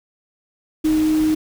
sine tone in noise, 311.1 Hz, D#4, in tune, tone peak -14 dBFS, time 0.84-1.35 s, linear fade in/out 10 ms, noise pink, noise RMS -32 dBFS, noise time 0.84-1.35 s, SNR +15 dB, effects none

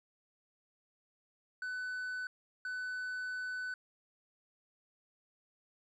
triangle tone bursts at uneven times, 1500 Hz, F#6, 23 cents sharp, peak -35 dBFS, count 2, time 1.62-2.27 / 2.65-3.74 s, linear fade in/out 2 ms, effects resampled to 22050 Hz

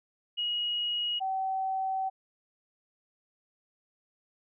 sine tone pair in turn, 2895 / 764.6 Hz, F#7 / G5, -38 / -43 cents, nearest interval octave + major seventh, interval 2305 cents, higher first, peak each -28 dBFS, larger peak neither, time 0.37-1.2 / 1.2-2.1 s, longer second, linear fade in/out 20 ms, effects none

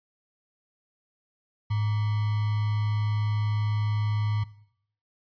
sine tone with sample-and-hold, 105.8 Hz, G#2, 33 cents sharp, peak -23 dBFS, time 1.7-4.44 s, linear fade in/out 10 ms, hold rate 1050 Hz, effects noise-tail reverb RT60 0.7 s tail -19 dB re dry + resampled to 11025 Hz

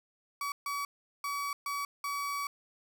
35% pulse tone bursts at uneven times, 1138 Hz, C#6, 45 cents sharp, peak -31 dBFS, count 5, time 0.41-0.52 / 0.66-0.85 / 1.24-1.53 / 1.66-1.85 / 2.04-2.47 s, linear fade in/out 2 ms, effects none

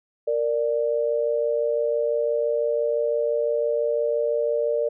sine tone pair together, 463.8 / 589.7 Hz, A#4 / D5, -9 / +7 cents, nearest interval major third, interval 416 cents, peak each -23 dBFS, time 0.27-4.89 s, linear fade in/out 10 ms, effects none

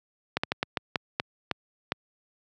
slowing click train, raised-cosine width 0.3 ms, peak -9 dBFS, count 9, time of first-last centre 0.37-1.921 s, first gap 65 ms, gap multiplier 1.3, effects high-pass 100 Hz 12 dB/octave

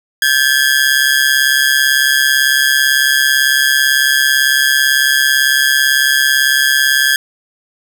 sawtooth ring-modulated tone, 1648 Hz, G#6, 14 cents flat, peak -3 dBFS, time 0.22-7.16 s, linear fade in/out 2 ms, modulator 69 Hz, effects none

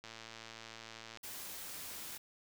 click train, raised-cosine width 0.2 ms, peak -31 dBFS, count 129, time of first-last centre 0.04-1.173 s, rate 113 Hz
white noise, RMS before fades -46 dBFS, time 1.23-2.18 s, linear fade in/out 10 ms
effects none

